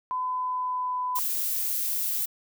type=tone with pitch glide; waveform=sine; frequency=1011 to 1001.1 Hz; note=B5 to B5; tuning=+40 to +23 cents; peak=-26 dBFS; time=0.11-1.19 s; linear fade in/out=0 ms; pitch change=-17 cents; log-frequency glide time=0.22-1 s
type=noise; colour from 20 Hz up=violet; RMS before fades=-28 dBFS; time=1.15-2.26 s; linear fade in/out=10 ms
effects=none